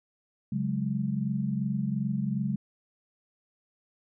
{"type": "chord", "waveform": "sine", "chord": "C# suspended fourth", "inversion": "none", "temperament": "equal", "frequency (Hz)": [138.59, 185, 207.7], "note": ["C#3", "F#3", "G#3"], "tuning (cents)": [0, 0, 0], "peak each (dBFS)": [-31, -32, -30], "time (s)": [0.52, 2.56], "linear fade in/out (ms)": 5, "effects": []}